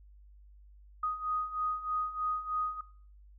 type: beating tone pair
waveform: sine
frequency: 1244.5 / 1247.7 Hz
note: D#6 / D#6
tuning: 0 / +4 cents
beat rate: 3.2 Hz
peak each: -37 / -32 dBFS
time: 1.03-2.81 s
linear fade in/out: 5 ms
effects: noise-tail reverb RT60 0.5 s tail -21 dB re dry + added 50 Hz sine -53 dBFS peak until 3.38 s